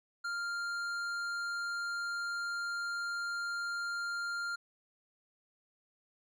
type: tone with hard clipping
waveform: triangle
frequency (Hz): 1396.9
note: F6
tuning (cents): 0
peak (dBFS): -36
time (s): 0.24-4.56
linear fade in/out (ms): 10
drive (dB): 13
effects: none